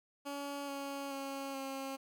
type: tone with pitch steps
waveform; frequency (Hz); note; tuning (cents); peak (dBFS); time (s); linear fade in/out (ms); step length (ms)
15% pulse; 282.9 / 278.5 / 274.2 / 270; C#4 / C#4 / C#4 / C#4; +35 / +8 / -19 / -45; -33; 0.25-1.97; 20; 430
effects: none